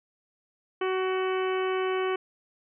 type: harmonic tone with a mistuned harmonic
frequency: 375.2 Hz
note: F#4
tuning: 24 cents sharp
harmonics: 1 / 2 / 3 / 4 / 5 / 6 / 7 / 8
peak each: -26 / -36 / -34 / -39 / -42 / -40 / -44 / -42 dBFS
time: 0.81-2.16 s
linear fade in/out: 5 ms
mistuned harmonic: 5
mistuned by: -17 cents
effects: none